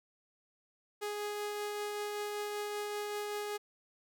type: tone with tremolo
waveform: sawtooth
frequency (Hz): 415.3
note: G#4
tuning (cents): 0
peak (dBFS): -31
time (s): 1.01-3.58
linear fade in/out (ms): 20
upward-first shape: triangle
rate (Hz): 5.2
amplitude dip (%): 25
effects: none